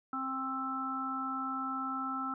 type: harmonic tone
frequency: 264.2 Hz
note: C4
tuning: 17 cents sharp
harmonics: 1 / 3 / 4 / 5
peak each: -39 / -43 / -46 / -35 dBFS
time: 0.13-2.34 s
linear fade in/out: 2 ms
effects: none